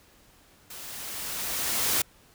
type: noise with level ramp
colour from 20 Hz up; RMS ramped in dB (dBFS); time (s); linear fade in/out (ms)
white; -42 to -24; 0.7-2.02; 5
effects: pink hiss -58 dBFS RMS until 2.34 s